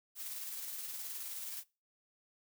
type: noise with tremolo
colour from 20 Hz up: blue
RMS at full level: -42 dBFS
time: 0.15-1.64 s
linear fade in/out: 50 ms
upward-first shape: square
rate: 19 Hz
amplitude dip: 25%
effects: noise-tail reverb RT60 0.3 s tail -22 dB re dry